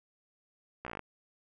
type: slowing click train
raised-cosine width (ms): 0.5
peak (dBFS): -24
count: 9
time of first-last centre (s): 0.85-0.993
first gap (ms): 15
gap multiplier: 1.05
effects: none